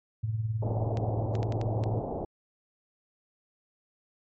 sine tone with tremolo, 110.3 Hz, A2, 5 cents sharp, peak -24 dBFS, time 0.23-2 s, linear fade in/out 10 ms, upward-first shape triangle, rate 19 Hz, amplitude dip 70%
white low-pass noise, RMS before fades -34 dBFS, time 0.62-2.25 s, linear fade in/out 5 ms, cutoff 800 Hz, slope 48 dB/octave
clicks, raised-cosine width 0.2 ms, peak -24 dBFS, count 6, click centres 0.972 / 1.353 / 1.43 / 1.523 / 1.614 / 1.838 s
effects MP3 32 kbps

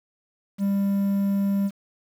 triangle tone with quantisation, 198.5 Hz, G3, 22 cents sharp, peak -18 dBFS, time 0.58-1.71 s, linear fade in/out 50 ms, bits 8, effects none

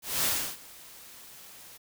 white noise with ADSR envelope, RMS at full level -26 dBFS, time 0.02-1.78 s, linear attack 220 ms, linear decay 330 ms, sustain -23 dB, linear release 17 ms, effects none

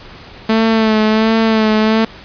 sawtooth tone with vibrato, 220 Hz, A3, in tune, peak -6 dBFS, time 0.49-2.05 s, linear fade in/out 5 ms, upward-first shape sine, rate 1.4 Hz, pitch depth 35 cents each way, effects pink hiss -36 dBFS RMS until 2.24 s + resampled to 11025 Hz

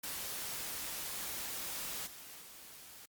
white noise with level steps, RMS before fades -41 / -51 / -53 dBFS, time 0.03-3.06 s, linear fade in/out 10 ms, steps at 2.06 / 2.41 s, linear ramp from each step 10 ms, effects Opus 48 kbps

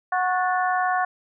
harmonic tone with a mistuned harmonic, 367 Hz, F#4, 14 cents flat, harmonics 2 / 3 / 4 / 5, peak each -22 / -26 / -28 / -30 dBFS, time 0.12-1.05 s, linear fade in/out 5 ms, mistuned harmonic 5, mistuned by -71 cents, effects none

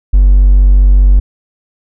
triangle tone with hard clipping, 47.49 Hz, F#1, 46 cents sharp, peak -3 dBFS, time 0.13-1.2 s, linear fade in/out 10 ms, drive 4 dB, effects none

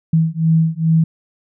sine beating tone pair, 160.7 / 163.1 Hz, E3 / E3, -44 / -18 cents, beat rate 2.4 Hz, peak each -15 dBFS, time 0.13-1.04 s, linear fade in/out 5 ms, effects none

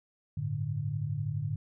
sine chord, G suspended second, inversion none, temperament equal, 98 / 110 / 146.83 Hz, G2 / A2 / D3, 0 / 0 / 0 cents, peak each -38 / -34 / -33 dBFS, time 0.37-1.56 s, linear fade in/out 5 ms, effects none

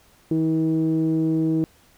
sawtooth tone with low-pass filter, 160 Hz, D#3, 49 cents sharp, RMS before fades -21 dBFS, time 0.31-1.64 s, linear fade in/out 0 ms, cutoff 360 Hz, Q 9, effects pink hiss -56 dBFS RMS until 1.97 s

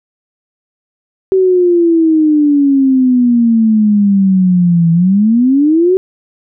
sine exponential two-way sweep, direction down then up, 383.2 to 164.81 to 383.2 Hz, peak -6 dBFS, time 1.32-5.97 s, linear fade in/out 0 ms, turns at 4.92 s, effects none

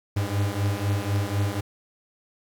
45% pulse beating tone pair, 99 / 103 Hz, G2 / G#2, +18 / -14 cents, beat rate 4 Hz, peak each -26 dBFS, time 0.16-1.61 s, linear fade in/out 10 ms, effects 9-bit

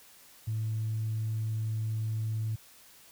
sine tone, 110 Hz, A2, in tune, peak -28 dBFS, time 0.47-2.56 s, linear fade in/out 10 ms, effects tanh soft clip ceiling -25 dBFS + white hiss -56 dBFS RMS until 3.11 s

